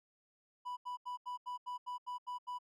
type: tone bursts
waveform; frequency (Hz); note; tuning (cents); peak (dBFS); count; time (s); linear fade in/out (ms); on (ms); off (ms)
triangle; 987.8; B5; 0; -37; 10; 0.65-2.588; 20; 120; 82
effects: none